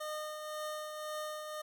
25% pulse tone with tremolo, 611 Hz, D#5, 32 cents flat, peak -33 dBFS, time 0-1.62 s, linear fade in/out 10 ms, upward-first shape triangle, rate 1.9 Hz, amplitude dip 45%, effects 12-bit

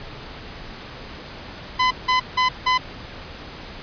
sawtooth tone bursts, 1013 Hz, B5, 44 cents sharp, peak -12 dBFS, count 4, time 1.79-2.78 s, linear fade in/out 10 ms, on 120 ms, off 170 ms, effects pink hiss -37 dBFS RMS until 3.82 s + resampled to 11025 Hz

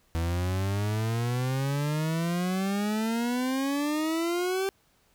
40% pulse exponential sweep, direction up, 81.7 to 392 Hz, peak -25 dBFS, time 0.15-4.69 s, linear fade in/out 0 ms, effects pink hiss -66 dBFS RMS until 5.14 s

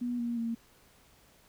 sine tone with pitch steps, 243.2 / 236.7 / 230.3 Hz, B3 / A#3 / A#3, -26 / +27 / -21 cents, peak -30 dBFS, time 0.01-0.55 s, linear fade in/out 10 ms, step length 180 ms, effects pink hiss -62 dBFS RMS until 1.48 s

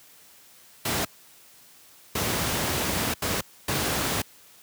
pink noise bursts at uneven times, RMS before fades -26 dBFS, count 4, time 0.85-1.05 / 2.15-3.14 / 3.22-3.41 / 3.68-4.22 s, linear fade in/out 5 ms, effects white hiss -53 dBFS RMS until 4.62 s + high-pass 80 Hz 12 dB/octave

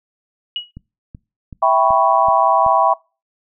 sine tone with exponential decay, 2909 Hz, F#7, 30 cents flat, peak -17 dBFS, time 0.56-0.71 s, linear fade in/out 1 ms, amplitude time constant 31 ms
click train, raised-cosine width 5 ms, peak -21 dBFS, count 6, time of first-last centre 0.77-2.664 s, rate 2.64 Hz
sine chord, C# half-diminished seventh, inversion first, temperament equal, 659.3 / 784 / 987.8 / 1108.7 Hz, E5 / G5 / B5 / C#6, 0 / 0 / 0 / 0 cents, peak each -16 / -16 / -16 / -17 dBFS, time 1.62-2.94 s, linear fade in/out 10 ms
effects noise-tail reverb RT60 0.3 s tail -24 dB re dry

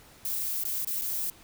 violet noise with dropouts, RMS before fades -31 dBFS, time 0.25-1.3 s, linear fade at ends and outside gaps 1 ms, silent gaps 0.637-0.651 / 0.848-0.872 / 1.013-1.019 s, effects pink hiss -54 dBFS RMS until 1.43 s

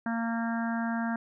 harmonic tone, 230 Hz, A#3, 23 cents flat, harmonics 1 / 3 / 4 / 5 / 6 / 7 / 8, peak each -29 / -37 / -39 / -45 / -41 / -38 / -47 dBFS, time 0.06-1.16 s, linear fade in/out 2 ms, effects none

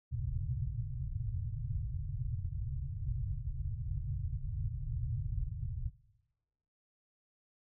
white low-pass noise, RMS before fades -37 dBFS, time 0.11-5.9 s, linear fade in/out 20 ms, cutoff 140 Hz, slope 96 dB/octave, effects noise-tail reverb RT60 1.0 s tail -18 dB re dry

